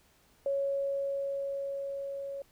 sine tone with level ramp, 554.4 Hz, C#5, in tune, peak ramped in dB -27 to -36 dBFS, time 0.46-2.42 s, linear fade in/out 2 ms, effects pink hiss -65 dBFS RMS until 2.51 s

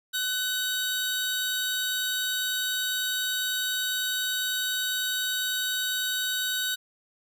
sawtooth tone pair together, 1504 / 3790 Hz, F#6 / A#7, +28 / +28 cents, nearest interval octave + major third, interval 1600 cents, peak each -26 dBFS, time 0.13-6.76 s, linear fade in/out 20 ms, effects none

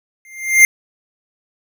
square tone with exponential growth, 2103 Hz, C7, 8 cents sharp, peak -3 dBFS, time 0.25-0.65 s, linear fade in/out 1 ms, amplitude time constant 85 ms, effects none

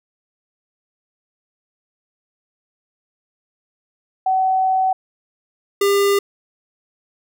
sine / square tone pair in turn, 756 / 400.5 Hz, F#5 / G4, +37 / +37 cents, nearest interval major seventh, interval 1100 cents, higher first, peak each -14 dBFS, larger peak neither, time 4.26-4.93 / 5.81-6.19 s, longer first, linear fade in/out 5 ms, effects none

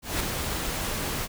pink noise with ADSR envelope, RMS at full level -26 dBFS, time 0.02-1.28 s, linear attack 180 ms, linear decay 9 ms, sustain -4 dB, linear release 40 ms, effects none

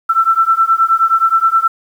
sine beating tone pair, 1332 / 1341.5 Hz, E6 / E6, +18 / +30 cents, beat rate 9.5 Hz, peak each -12 dBFS, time 0.09-1.68 s, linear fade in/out 10 ms, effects 7-bit

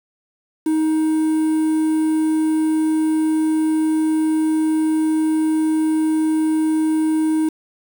triangle tone with quantisation, 314.1 Hz, D#4, 16 cents sharp, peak -13 dBFS, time 0.66-7.49 s, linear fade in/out 5 ms, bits 6, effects none

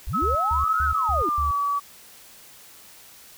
sine linear two-way sweep, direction up then down, 34 to 1543 to 278.3 Hz, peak -26 dBFS, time 0.07-1.29 s, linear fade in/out 0 ms, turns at 0.84 s
sine tone with pitch glide, 1290 to 1142.6 Hz, E6 to D6, -38 to -48 cents, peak -21 dBFS, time 0.13-1.8 s, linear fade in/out 20 ms, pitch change -210 cents, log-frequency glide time 1.01-1.5 s
sine tone bursts, 73 Hz, D2, 10 cents flat, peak -25 dBFS, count 5, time 0.22-1.51 s, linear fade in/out 0 ms, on 130 ms, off 160 ms
effects white hiss -48 dBFS RMS until 3.37 s

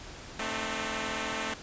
5% pulse chord, A diminished, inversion none, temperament equal with one note detuned, 220 / 261.6 / 303.1 Hz, A3 / C4 / Eb4, 0 / 0 / -45 cents, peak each -23 / -26 / -26 dBFS, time 0.39-1.54 s, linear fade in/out 5 ms, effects pink hiss -45 dBFS RMS until 1.62 s + resampled to 16000 Hz

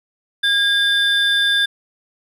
triangle tone pair together, 1626 / 3544 Hz, G#6 / A7, -37 / +12 cents, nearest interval octave + minor second, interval 1349 cents, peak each -15 dBFS, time 0.43-1.66 s, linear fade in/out 10 ms, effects none

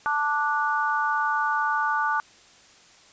sine chord, D major, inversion second, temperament just, 881 / 1174.7 / 1468.3 Hz, A5 / D6 / F#6, +2 / 0 / -14 cents, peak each -26 dBFS, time 0.06-2.2 s, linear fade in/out 0 ms, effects white hiss -53 dBFS RMS until 3.12 s + resampled to 16000 Hz

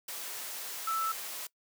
sine tone in noise, 1318.5 Hz, E6, in tune, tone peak -29 dBFS, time 0.87-1.12 s, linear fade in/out 5 ms, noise white, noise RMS -40 dBFS, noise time 0.08-1.47 s, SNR +8 dB, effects noise-tail reverb RT60 0.1 s tail -21 dB re dry + high-pass 400 Hz 12 dB/octave

